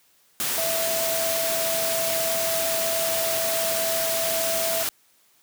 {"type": "tone in noise", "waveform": "sine", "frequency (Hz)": 659.3, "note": "E5", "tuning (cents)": 0, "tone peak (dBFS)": -26, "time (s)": [0.58, 4.83], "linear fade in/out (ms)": 0, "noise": "white", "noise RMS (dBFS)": -26, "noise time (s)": [0.4, 4.89], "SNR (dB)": -3, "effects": ["white hiss -61 dBFS RMS until 5.42 s", "high-pass 100 Hz 12 dB/octave"]}